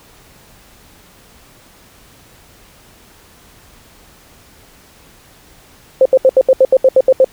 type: tone bursts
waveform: sine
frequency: 524 Hz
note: C5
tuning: 2 cents sharp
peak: -4 dBFS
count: 11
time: 6.01-7.245 s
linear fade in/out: 2 ms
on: 45 ms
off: 74 ms
effects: pink hiss -45 dBFS RMS until 7.32 s